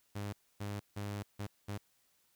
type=tone bursts at uneven times; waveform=sawtooth; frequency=102 Hz; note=G#2; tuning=31 cents flat; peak=-34 dBFS; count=5; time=0.15-0.33 / 0.6-0.8 / 0.96-1.23 / 1.39-1.47 / 1.68-1.78 s; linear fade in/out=10 ms; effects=white hiss -73 dBFS RMS until 2.35 s